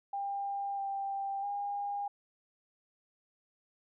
sine tone with pitch steps, 798 / 789 / 810 Hz, G5 / G5 / G#5, +31 / +11 / -43 cents, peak -33 dBFS, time 0.13-2.08 s, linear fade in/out 5 ms, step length 650 ms, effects none

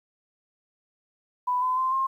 sine tone with pitch steps, 993 / 1016.2 / 1040 / 1064.3 Hz, B5 / B5 / C6 / C6, +9 / +49 / -11 / +29 cents, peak -22 dBFS, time 1.47-2.07 s, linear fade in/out 10 ms, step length 150 ms, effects 10-bit

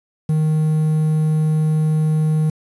triangle tone with quantisation, 155.56 Hz, D#3, in tune, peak -12 dBFS, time 0.29-2.5 s, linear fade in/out 5 ms, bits 7, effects resampled to 22050 Hz

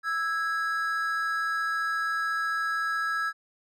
triangle tone pair together, 1318.5 / 1652.6 Hz, E6 / G#6, 0 / -9 cents, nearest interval major third, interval 391 cents, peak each -27 dBFS, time 0.03-3.33 s, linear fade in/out 50 ms, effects none

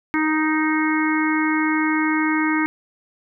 harmonic tone, 311.1 Hz, D#4, in tune, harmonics 1 / 3 / 4 / 5 / 6 / 7, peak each -19 / -27 / -28 / -28 / -28 / -26 dBFS, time 0.14-2.66 s, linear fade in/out 0 ms, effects none

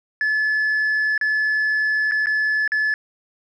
sine tone with dropouts, 1724 Hz, A6, 36 cents flat, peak -15 dBFS, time 0.21-2.94 s, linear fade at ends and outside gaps 1 ms, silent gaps 1.178-1.212 / 2.112-2.119 / 2.259-2.269 / 2.677-2.719 s, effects tanh soft clip ceiling -16 dBFS

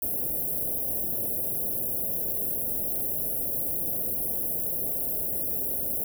white band-stop noise, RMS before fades -29 dBFS, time 0.02-6.04 s, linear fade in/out 2 ms, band 670 to 11000 Hz, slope 48 dB/octave, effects none

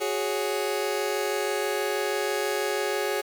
sawtooth chord, F# suspended second, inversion none, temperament just, 370 / 416.2 / 555 Hz, F#4 / G#4 / C#5, 0 / +4 / +2 cents, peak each -27 / -24 / -27 dBFS, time 0-3.22 s, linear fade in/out 20 ms, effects 8-bit

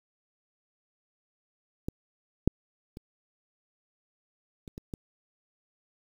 clicks, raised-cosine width 3 ms, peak -18 / -7 / -28 / -30 / -27 / -23 dBFS, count 6, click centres 1.885 / 2.476 / 2.971 / 4.678 / 4.779 / 4.938 s, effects 8-bit

